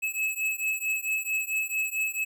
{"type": "beating tone pair", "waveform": "square", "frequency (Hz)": [2585, 2589.5], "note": ["E7", "E7"], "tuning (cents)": [-34, -31], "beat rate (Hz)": 4.5, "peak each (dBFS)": [-31, -30], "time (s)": [0.02, 2.25], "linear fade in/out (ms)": 20, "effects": []}